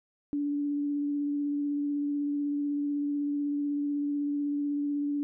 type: tone with vibrato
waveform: sine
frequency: 288.8 Hz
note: D4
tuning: 29 cents flat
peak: -27 dBFS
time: 0.33-5.23 s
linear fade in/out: 0 ms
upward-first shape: sine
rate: 16 Hz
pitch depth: 12 cents each way
effects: none